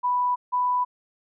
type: tone pair in turn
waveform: sine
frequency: 987.8 / 991.3 Hz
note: B5 / B5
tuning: 0 / +6 cents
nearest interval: unison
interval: 6 cents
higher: second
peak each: -20 dBFS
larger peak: neither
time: 0.03-0.36 / 0.52-0.85 s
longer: neither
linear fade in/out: 20 ms
effects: none